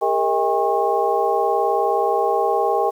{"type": "tone cluster", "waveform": "sine", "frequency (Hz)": [403.7, 462.8, 636, 804, 1087], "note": ["G#4", "A#4", "D#5", "G5", "C#6"], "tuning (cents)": [-49, -13, 38, 44, -34], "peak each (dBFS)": [-23, -22, -24, -20, -26], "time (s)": [0.01, 2.91], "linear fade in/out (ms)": 20, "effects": ["8-bit"]}